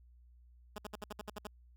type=tone bursts; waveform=10% pulse; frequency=209.4 Hz; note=G#3; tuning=15 cents sharp; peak=-33 dBFS; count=9; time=0.76-1.47 s; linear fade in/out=2 ms; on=22 ms; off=64 ms; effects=added 60 Hz sine -58 dBFS peak until 1.76 s